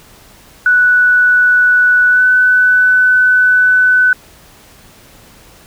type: tone with pitch glide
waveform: sine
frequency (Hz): 1480 to 1499.8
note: F#6 to F#6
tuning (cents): 0 to +23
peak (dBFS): -6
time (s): 0.66-4.13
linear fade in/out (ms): 2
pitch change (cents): +23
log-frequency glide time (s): 2.1-2.22
effects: pink hiss -42 dBFS RMS until 5.66 s